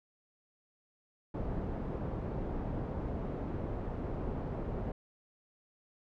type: low-pass noise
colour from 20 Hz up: pink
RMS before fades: -37 dBFS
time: 1.34-4.92 s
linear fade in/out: 5 ms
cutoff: 640 Hz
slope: 12 dB/octave
effects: none